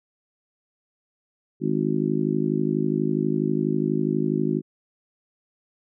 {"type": "harmonic tone", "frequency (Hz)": 52.2, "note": "G#1", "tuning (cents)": 10, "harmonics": [3, 4, 5, 6, 7], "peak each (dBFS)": [-27, -27, -27, -27, -27], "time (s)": [1.6, 4.62], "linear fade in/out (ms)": 50, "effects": []}